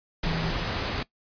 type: tone in noise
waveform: sine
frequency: 163.9 Hz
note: E3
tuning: 10 cents flat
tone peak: -28 dBFS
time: 0.26-0.51 s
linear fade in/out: 5 ms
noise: pink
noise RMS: -29 dBFS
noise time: 0.23-1.03 s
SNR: -2 dB
effects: noise-tail reverb RT60 0.1 s tail -19 dB re dry + resampled to 11025 Hz